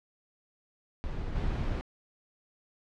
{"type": "noise with level steps", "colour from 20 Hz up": "brown", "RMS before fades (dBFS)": [-35, -30], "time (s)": [1.04, 1.81], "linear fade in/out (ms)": 0, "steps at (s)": 1.35, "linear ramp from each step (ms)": 10, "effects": ["low-pass 4000 Hz 12 dB/octave"]}